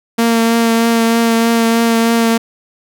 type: tone with vibrato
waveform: sawtooth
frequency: 229.7 Hz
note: A#3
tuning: 25 cents flat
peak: -6 dBFS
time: 0.18-2.38 s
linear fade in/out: 10 ms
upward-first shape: triangle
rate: 3.2 Hz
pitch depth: 18 cents each way
effects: none